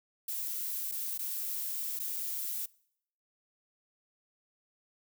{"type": "noise with dropouts", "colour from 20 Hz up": "violet", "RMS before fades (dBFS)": -36, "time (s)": [0.28, 2.66], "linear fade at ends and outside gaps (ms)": 5, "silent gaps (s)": [[0.915, 0.921], [1.178, 1.19], [1.992, 1.997]], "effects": ["noise-tail reverb RT60 0.7 s tail -24 dB re dry"]}